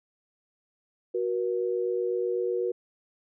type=tone pair together; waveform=sine; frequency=370 / 478 Hz; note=F#4 / A#4; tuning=0 / +43 cents; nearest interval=major third; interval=443 cents; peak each=-28 dBFS; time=1.14-2.72 s; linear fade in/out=10 ms; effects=none